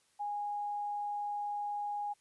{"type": "tone", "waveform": "sine", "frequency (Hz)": 824, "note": "G#5", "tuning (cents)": -14, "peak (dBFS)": -34, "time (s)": [0.19, 2.14], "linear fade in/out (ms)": 20, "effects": ["white hiss -71 dBFS RMS until 2.2 s", "resampled to 24000 Hz"]}